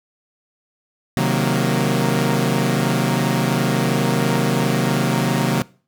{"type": "chord", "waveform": "sawtooth", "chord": "C half-diminished seventh", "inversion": "none", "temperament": "equal with one note detuned", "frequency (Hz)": [132.64, 155.56, 185, 233.1], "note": ["C3", "Eb3", "Gb3", "Bb3"], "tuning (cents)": [24, 0, 0, 0], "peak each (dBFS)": [-17, -19, -18, -18], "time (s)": [1.17, 5.62], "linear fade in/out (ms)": 0, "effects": ["noise-tail reverb RT60 0.4 s tail -22 dB re dry"]}